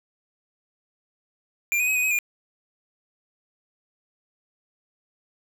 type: tone with pitch steps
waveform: square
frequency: 2382 / 2489 / 2545 / 2487 / 2537 / 2418 Hz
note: D7 / D#7 / D#7 / D#7 / D#7 / D7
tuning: +24 / 0 / +39 / -1 / +33 / +50 cents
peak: -21 dBFS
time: 1.72-2.188 s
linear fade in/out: 0 ms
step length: 78 ms
effects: 8-bit